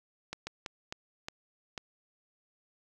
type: slowing click train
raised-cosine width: 0.2 ms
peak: -20 dBFS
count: 6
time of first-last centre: 0.33-1.778 s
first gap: 140 ms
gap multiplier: 1.37
effects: none